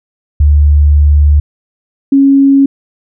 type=tone pair in turn; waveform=sine; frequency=73.42 / 275.2 Hz; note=D2 / C#4; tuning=0 / -12 cents; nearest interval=octave + major seventh; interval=2288 cents; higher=second; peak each=-3 dBFS; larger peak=neither; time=0.4-1.4 / 2.12-2.66 s; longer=first; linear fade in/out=5 ms; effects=none